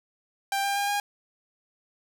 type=tone with pitch steps; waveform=sawtooth; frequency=790 / 798.3 / 806.6 / 815 Hz; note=G5 / G5 / G5 / G#5; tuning=+13 / +31 / +49 / -33 cents; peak=-21 dBFS; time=0.52-1 s; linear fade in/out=2 ms; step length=120 ms; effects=none

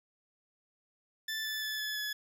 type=tone with pitch steps; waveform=20% pulse; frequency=1760 / 1745.8 / 1731.8 / 1717.8 / 1704 Hz; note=A6 / A6 / A6 / A6 / G#6; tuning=0 / -14 / -28 / -42 / +44 cents; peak=-29 dBFS; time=1.28-2.13 s; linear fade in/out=5 ms; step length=170 ms; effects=none

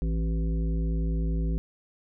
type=harmonic tone with a mistuned harmonic; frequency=55.1 Hz; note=A1; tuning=3 cents sharp; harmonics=1 / 3 / 5 / 7 / 9; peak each=-25 / -31 / -38 / -42 / -47 dBFS; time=0.02-1.58 s; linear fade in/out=0 ms; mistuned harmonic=5; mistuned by=-42 cents; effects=none

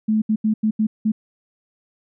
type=tone bursts at uneven times; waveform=sine; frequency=216.6 Hz; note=A3; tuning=27 cents flat; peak=-15 dBFS; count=6; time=0.08-0.22 / 0.29-0.36 / 0.44-0.54 / 0.63-0.71 / 0.79-0.87 / 1.05-1.12 s; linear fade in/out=10 ms; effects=none

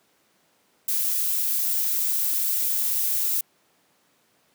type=noise; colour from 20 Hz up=violet; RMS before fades=-24 dBFS; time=0.88-3.41 s; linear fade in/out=5 ms; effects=pink hiss -64 dBFS RMS until 4.54 s + high-pass 200 Hz 12 dB/octave

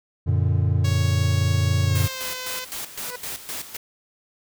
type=chord; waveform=triangle; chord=Gb augmented; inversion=none; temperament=equal; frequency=92.5 / 116.54 / 146.83 Hz; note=Gb2 / Bb2 / D3; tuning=0 / 0 / 0 cents; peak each=-18 / -21 / -23 dBFS; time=0.26-2.08 s; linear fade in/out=20 ms
type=tone with pitch glide; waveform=5% pulse; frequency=554.4 to 508.4 Hz; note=C#5 to C5; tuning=0 to -50 cents; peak=-19 dBFS; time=0.84-2.65 s; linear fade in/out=10 ms; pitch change=-150 cents; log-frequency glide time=1.84-2.28 s
type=noise with tremolo; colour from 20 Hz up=white; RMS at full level=-31 dBFS; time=1.95-3.77 s; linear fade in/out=5 ms; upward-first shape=square; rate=3.9 Hz; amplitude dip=70%
type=tone with exponential growth; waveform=15% pulse; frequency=493.9 Hz; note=B4; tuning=in tune; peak=-23 dBFS; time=2.9-3.16 s; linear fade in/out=5 ms; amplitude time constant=55 ms
effects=none

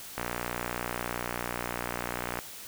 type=click train; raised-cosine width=0.5 ms; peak=-16 dBFS; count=134; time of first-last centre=0.18-2.389 s; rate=60.2 Hz; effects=white hiss -44 dBFS RMS until 2.67 s

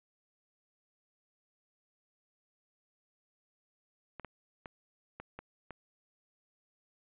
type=clicks; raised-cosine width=0.5 ms; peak=-28 dBFS; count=6; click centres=4.197 / 4.247 / 4.658 / 5.2 / 5.39 / 5.707 s; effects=resampled to 8000 Hz

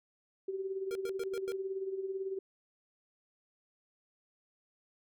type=tone with tremolo; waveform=sine; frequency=384.9 Hz; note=G4; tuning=32 cents flat; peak=-32 dBFS; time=0.48-2.39 s; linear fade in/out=5 ms; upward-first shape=sine; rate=18 Hz; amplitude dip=60%
type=tone bursts; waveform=square; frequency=466.2 Hz; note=A#4; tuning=in tune; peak=-39 dBFS; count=5; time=0.91-1.52 s; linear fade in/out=0 ms; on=42 ms; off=100 ms
effects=none

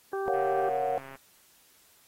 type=harmonic tone; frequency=390 Hz; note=G4; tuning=9 cents flat; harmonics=1 / 2 / 3 / 4; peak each=-30 / -36 / -40 / -42 dBFS; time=0.13-0.69 s; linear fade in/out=2 ms
type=chord; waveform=sine; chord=Gb major seventh; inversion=first; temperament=equal; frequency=466.2 / 554.4 / 698.5 / 740 Hz; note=Bb4 / Db5 / F5 / Gb5; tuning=0 / 0 / 0 / 0 cents; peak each=-33 / -32 / -34 / -29 dBFS; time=0.28-0.98 s; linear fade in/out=0 ms
type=click train; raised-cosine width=0.5 ms; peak=-31 dBFS; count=111; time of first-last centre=0.34-1.155 s; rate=135 Hz
effects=white hiss -61 dBFS RMS until 2.07 s + AAC 48 kbps

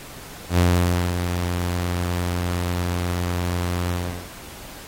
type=tone with ADSR envelope; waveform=sawtooth; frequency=88.3 Hz; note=F2; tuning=20 cents sharp; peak=-10 dBFS; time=0.49-4.3 s; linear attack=90 ms; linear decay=540 ms; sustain=-8 dB; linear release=380 ms; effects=pink hiss -40 dBFS RMS until 4.87 s + AAC 48 kbps

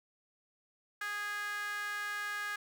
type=tone with high-pass filter; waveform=sawtooth; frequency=412.5 Hz; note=G#4; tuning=12 cents flat; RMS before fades=-38 dBFS; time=1.01-2.56 s; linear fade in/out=5 ms; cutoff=1500 Hz; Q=8.2; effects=none

